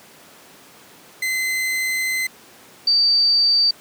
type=tone pair in turn; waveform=40% pulse / sine; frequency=2052 / 4629 Hz; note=C7 / D8; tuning=-34 / -26 cents; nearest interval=octave + major second; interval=1408 cents; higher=second; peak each=-19 / -13 dBFS; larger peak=second; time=1.22-2.27 / 2.87-3.71 s; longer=first; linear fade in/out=5 ms; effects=pink hiss -46 dBFS RMS until 3.8 s + high-pass 200 Hz 12 dB/octave